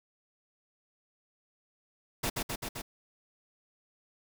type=noise with echo; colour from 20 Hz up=pink; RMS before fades=-31 dBFS; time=2.23-2.3 s; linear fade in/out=10 ms; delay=130 ms; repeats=4; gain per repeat=-2 dB; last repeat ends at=2.82 s; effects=none